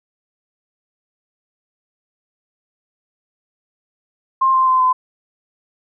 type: tone with pitch steps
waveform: sine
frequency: 1058 / 1045.8 / 1033.8 / 1022 Hz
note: C6 / C6 / C6 / C6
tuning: +19 / -1 / -21 / -41 cents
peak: -11 dBFS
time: 4.41-4.93 s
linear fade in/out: 10 ms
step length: 130 ms
effects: none